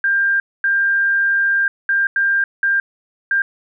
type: tone bursts at uneven times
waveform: sine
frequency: 1594 Hz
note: G6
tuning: 28 cents sharp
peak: -13 dBFS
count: 6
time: 0.04-0.4 / 0.64-1.68 / 1.89-2.07 / 2.16-2.44 / 2.63-2.8 / 3.31-3.42 s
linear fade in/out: 2 ms
effects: none